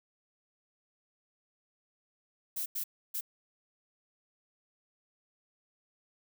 violet noise bursts at uneven times, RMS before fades -35 dBFS, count 3, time 2.56-2.66 / 2.75-2.84 / 3.14-3.21 s, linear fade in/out 10 ms, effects none

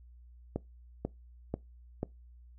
click train, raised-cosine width 2 ms, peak -19 dBFS, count 4, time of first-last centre 0.56-2.031 s, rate 2.04 Hz, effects noise-tail reverb RT60 0.2 s tail -22 dB re dry + added 60 Hz sine -52 dBFS peak until 2.58 s

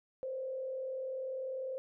sine tone with frequency modulation, 523.3 Hz, C5, in tune, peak -36 dBFS, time 0.23-1.78 s, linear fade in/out 0 ms, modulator 40.2 Hz, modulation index 0.48, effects none

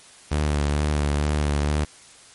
sawtooth tone with vibrato, 73.7 Hz, D2, 7 cents sharp, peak -16 dBFS, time 0.31-1.85 s, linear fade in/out 10 ms, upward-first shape sine, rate 2.2 Hz, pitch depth 31 cents each way, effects white hiss -48 dBFS RMS until 2.34 s + MP3 48 kbps

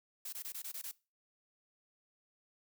blue noise bursts, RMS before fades -43 dBFS, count 7, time 0.25-0.914 s, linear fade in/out 5 ms, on 76 ms, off 22 ms, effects noise-tail reverb RT60 0.3 s tail -21 dB re dry

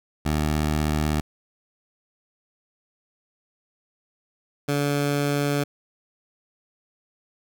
15% pulse tone pair in turn, 76.1 / 143.66 Hz, D#2 / D3, -38 / -38 cents, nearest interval major seventh, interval 1100 cents, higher second, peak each -15 dBFS, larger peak neither, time 0.25-1.21 / 4.68-5.64 s, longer neither, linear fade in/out 10 ms, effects none

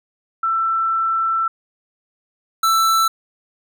sine / square tone pair in turn, 1335 / 1327.3 Hz, E6 / E6, +22 / +12 cents, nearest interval unison, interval 10 cents, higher first, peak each -16 / -14 dBFS, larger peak second, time 0.43-1.48 / 2.63-3.08 s, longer first, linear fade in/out 5 ms, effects none

